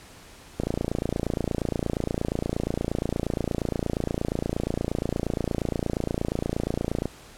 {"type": "click train", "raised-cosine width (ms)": 2, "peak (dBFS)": -12, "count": 185, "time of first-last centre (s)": [0.6, 7.056], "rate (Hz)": 28.5, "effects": ["pink hiss -48 dBFS RMS until 7.37 s", "low-pass 11000 Hz 12 dB/octave"]}